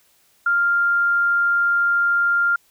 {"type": "tone", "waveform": "sine", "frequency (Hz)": 1396.9, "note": "F6", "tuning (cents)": 0, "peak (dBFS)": -15, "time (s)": [0.46, 2.56], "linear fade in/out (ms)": 5, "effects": ["white hiss -59 dBFS RMS until 2.7 s"]}